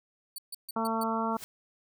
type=tone bursts; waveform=10% pulse; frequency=4500 Hz; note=C#8; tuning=25 cents sharp; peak=-30 dBFS; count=5; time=0.36-1.035 s; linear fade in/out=2 ms; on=23 ms; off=140 ms
type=harmonic tone; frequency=224.9 Hz; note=A3; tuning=38 cents sharp; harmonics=1 / 2 / 3 / 4 / 5 / 6; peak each=-32 / -37 / -36 / -33 / -35 / -37 dBFS; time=0.76-1.37 s; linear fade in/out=5 ms
type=noise with exponential growth; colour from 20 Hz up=white; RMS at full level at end=-39 dBFS; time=1.3-1.44 s; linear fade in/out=0 ms; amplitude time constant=30 ms
effects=none